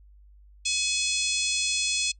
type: harmonic tone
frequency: 849 Hz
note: G#5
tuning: 38 cents sharp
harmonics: 3 / 4 / 5 / 6 / 7 / 8 / 9 / 10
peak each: -30 / -31 / -32 / -33 / -33 / -34 / -35 / -35 dBFS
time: 0.65-2.12 s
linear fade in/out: 10 ms
effects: noise-tail reverb RT60 0.1 s tail -24 dB re dry + added 50 Hz sine -50 dBFS peak until 2.19 s